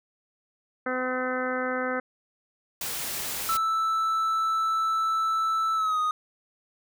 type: harmonic tone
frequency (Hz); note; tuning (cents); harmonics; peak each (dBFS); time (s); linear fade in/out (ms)
254.9; C4; -45; 1 / 2 / 3 / 4 / 5 / 6 / 7 / 8; -33 / -30 / -37 / -41 / -33 / -33 / -39 / -40; 0.86-2; 5
type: noise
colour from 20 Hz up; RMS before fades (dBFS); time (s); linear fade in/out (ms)
white; -32; 2.81-3.57; 2
type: tone with pitch glide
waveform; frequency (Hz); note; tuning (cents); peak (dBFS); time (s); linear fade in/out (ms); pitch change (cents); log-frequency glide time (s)
triangle; 1318.5 to 1244.5; E6 to D#6; 0 to 0; -21; 3.49-6.11; 2; -100; 5.75-5.99
effects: none